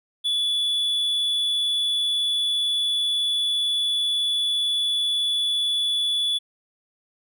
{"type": "tone", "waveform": "triangle", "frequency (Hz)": 3437, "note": "A7", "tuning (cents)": -41, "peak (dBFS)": -19, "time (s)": [0.24, 6.39], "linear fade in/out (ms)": 20, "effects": []}